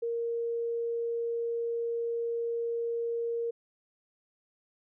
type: tone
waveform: sine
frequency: 466.2 Hz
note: A#4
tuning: in tune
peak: -29 dBFS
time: 0.02-3.51 s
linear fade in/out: 10 ms
effects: none